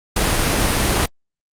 pink noise, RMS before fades -17 dBFS, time 0.16-1.06 s, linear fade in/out 5 ms, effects low-pass 12000 Hz 12 dB/octave + Opus 32 kbps

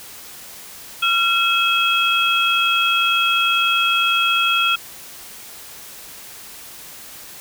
sine tone cluster, 1371 / 2585 / 3286 Hz, F6 / E7 / G#7, -32 / -34 / -19 cents, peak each -19 dBFS, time 1.02-4.76 s, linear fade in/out 10 ms, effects white hiss -38 dBFS RMS until 7.4 s

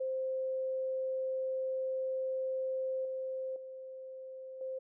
sine tone with level steps, 523.3 Hz, C5, in tune, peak -32 / -35 / -43 / -36 dBFS, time 0-4.79 s, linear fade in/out 10 ms, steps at 3.05 / 3.56 / 4.61 s, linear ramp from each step 2 ms, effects none

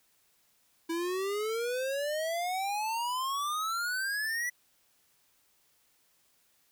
square exponential sweep, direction up, 326.8 to 1975.5 Hz, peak -31 dBFS, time 0.89-4.5 s, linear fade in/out 10 ms, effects white hiss -69 dBFS RMS until 6.71 s

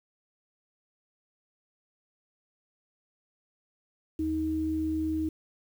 sine tone pair together, 79.6 / 314.6 Hz, D#2 / D#4, +40 / +19 cents, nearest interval 2 octaves, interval 2379 cents, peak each -36 / -27 dBFS, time 4.19-5.29 s, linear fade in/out 5 ms, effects 9-bit

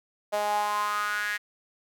sawtooth tone with high-pass filter sweep, 207.7 Hz, G#3, in tune, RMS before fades -28 dBFS, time 0.32-1.38 s, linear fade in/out 20 ms, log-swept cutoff 660 to 1800 Hz, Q 6.6, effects none

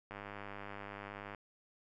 click train, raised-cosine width 0.5 ms, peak -30 dBFS, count 126, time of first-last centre 0.11-1.348 s, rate 101 Hz, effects none

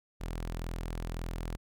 sawtooth tone, 41.83 Hz, E1, 26 cents sharp, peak -31 dBFS, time 0.2-1.57 s, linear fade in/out 20 ms, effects none

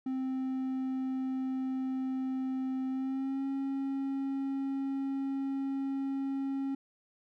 triangle tone with pitch glide, 261.6 to 272.2 Hz, C4 to C#4, 0 to -31 cents, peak -29 dBFS, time 0.06-6.75 s, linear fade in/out 5 ms, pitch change +69 cents, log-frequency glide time 2.89-3.46 s, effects none

